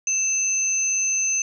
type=tone pair together; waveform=sine; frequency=2637 / 6202 Hz; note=E7 / G8; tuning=0 / -19 cents; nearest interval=octave + minor third; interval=1481 cents; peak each=-28 / -20 dBFS; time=0.07-1.42 s; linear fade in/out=2 ms; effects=none